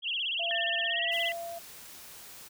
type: tone with vibrato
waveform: sine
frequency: 3000 Hz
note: F#7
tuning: 23 cents sharp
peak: -29 dBFS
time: 0.02-1.33 s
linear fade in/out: 50 ms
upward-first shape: sine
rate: 17 Hz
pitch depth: 190 cents each way
type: tone with tremolo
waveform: sine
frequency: 680 Hz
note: F5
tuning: 46 cents flat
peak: -33 dBFS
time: 0.39-1.59 s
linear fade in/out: 10 ms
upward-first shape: triangle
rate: 1.5 Hz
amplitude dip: 40%
type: tone with pitch glide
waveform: sine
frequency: 1796 to 2004 Hz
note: A6 to B6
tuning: +35 to +25 cents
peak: -32 dBFS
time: 0.51-1.32 s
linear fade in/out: 0 ms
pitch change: +190 cents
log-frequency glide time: 0.85-1.15 s
type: noise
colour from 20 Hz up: white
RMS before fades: -48 dBFS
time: 1.11-2.49 s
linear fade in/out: 20 ms
effects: none